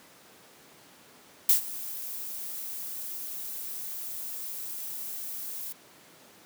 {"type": "noise with ADSR envelope", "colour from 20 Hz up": "violet", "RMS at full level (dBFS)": -18, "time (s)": [1.49, 5.73], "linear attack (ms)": 4, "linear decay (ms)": 110, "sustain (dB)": -19, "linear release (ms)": 13, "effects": ["pink hiss -54 dBFS RMS until 6.45 s", "high-pass 200 Hz 12 dB/octave"]}